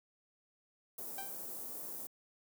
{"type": "band-stop noise", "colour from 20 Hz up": "white", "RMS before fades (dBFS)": -44, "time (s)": [0.98, 2.07], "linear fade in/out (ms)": 5, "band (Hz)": [640, 12000], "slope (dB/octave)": 12}
{"type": "tone with exponential decay", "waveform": "sawtooth", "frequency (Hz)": 784, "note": "G5", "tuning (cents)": 0, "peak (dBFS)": -37, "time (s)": [1.18, 1.43], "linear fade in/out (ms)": 2, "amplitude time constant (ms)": 54}
{"effects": ["high-pass 200 Hz 12 dB/octave"]}